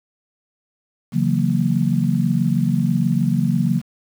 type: chord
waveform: sine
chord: F# dominant seventh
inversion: second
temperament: just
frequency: 138.75 / 166.5 / 185 / 231.2 Hz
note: C#3 / E3 / F#3 / A#3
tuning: +2 / +18 / 0 / -14 cents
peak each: -21 dBFS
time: 1.12-3.82 s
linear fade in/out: 50 ms
effects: 7-bit